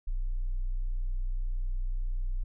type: tone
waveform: sine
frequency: 30.87 Hz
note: B0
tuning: in tune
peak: -26 dBFS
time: 0.07-2.44 s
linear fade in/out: 10 ms
effects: tanh soft clip ceiling -25 dBFS